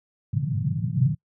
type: band-pass noise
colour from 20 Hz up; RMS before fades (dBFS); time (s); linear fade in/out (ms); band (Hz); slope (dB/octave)
pink; -24; 0.33-1.15; 10; 110 to 170; 48
effects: noise-tail reverb RT60 0.1 s tail -26 dB re dry